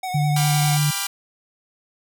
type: tone with vibrato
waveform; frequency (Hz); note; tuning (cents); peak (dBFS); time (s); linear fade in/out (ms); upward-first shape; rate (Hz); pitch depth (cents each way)
square; 740; F#5; 0; -26; 0.03-0.77; 5; sine; 9.8; 31
type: tone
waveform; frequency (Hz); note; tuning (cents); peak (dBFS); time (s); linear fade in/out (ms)
sine; 148.1; D3; +15; -17; 0.14-0.91; 10
type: chord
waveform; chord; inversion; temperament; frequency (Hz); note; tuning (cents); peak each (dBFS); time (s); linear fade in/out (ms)
5% pulse; G dominant seventh; none; equal with one note detuned; 794.5 / 987.8 / 1174.7 / 1396.9; G5 / B5 / D6 / F6; +23 / 0 / 0 / 0; -17; 0.36-1.07; 5
effects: none